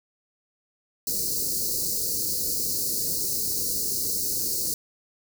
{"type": "band-stop noise", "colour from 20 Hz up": "white", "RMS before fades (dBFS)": -27, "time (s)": [1.07, 4.74], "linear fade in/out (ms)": 2, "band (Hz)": [530, 4200], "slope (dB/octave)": 96, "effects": []}